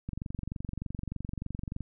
click train, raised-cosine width 5 ms, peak -23 dBFS, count 41, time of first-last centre 0.09-1.807 s, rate 23.3 Hz, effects none

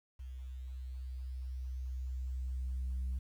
sine tone with level ramp, 64 Hz, C2, 38 cents flat, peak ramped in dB -42 to -31 dBFS, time 0.19-3.19 s, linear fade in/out 10 ms, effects tanh soft clip ceiling -32 dBFS + 11-bit

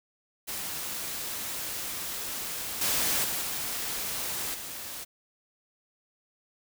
white noise with level steps, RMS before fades -35 / -27 / -31 / -33 / -39 dBFS, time 0.47-5.05 s, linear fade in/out 20 ms, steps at 2.81 / 3.24 / 3.41 / 4.54 s, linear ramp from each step 5 ms, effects none

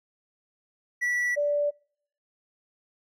triangle / sine tone pair in turn, 1952 / 583.4 Hz, B6 / D5, -21 / -12 cents, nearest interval octave + major sixth, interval 2091 cents, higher first, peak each -22 dBFS, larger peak neither, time 1.01-1.36 / 1.36-1.71 s, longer neither, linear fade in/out 20 ms, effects noise-tail reverb RT60 0.6 s tail -26 dB re dry

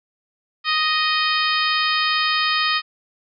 harmonic tone, 622.3 Hz, D#5, in tune, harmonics 2 / 3 / 4 / 5 / 6 / 7 / 8, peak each -22 / -24 / -25 / -26 / -27 / -27 / -28 dBFS, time 0.64-2.82 s, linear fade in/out 50 ms, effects none

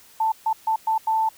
sine tone bursts at uneven times, 885 Hz, A5, 10 cents sharp, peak -18 dBFS, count 5, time 0.2-0.32 / 0.46-0.53 / 0.67-0.76 / 0.87-0.98 / 1.07-1.29 s, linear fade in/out 5 ms, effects white hiss -51 dBFS RMS until 1.37 s

